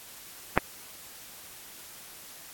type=click; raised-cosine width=0.5 ms; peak=-3 dBFS; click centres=0.576 s; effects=white hiss -47 dBFS RMS until 2.53 s + AAC 64 kbps